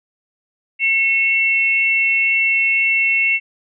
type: tone pair together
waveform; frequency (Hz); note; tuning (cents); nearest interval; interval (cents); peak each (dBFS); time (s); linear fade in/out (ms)
sine; 2192 / 2701; C#7 / E7; -20 / +42; major third; 362; -16; 0.79-3.4; 50
effects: none